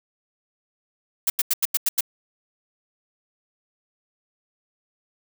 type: noise bursts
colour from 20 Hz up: blue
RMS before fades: -20 dBFS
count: 7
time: 1.27-2.008 s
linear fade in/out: 5 ms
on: 30 ms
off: 88 ms
effects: none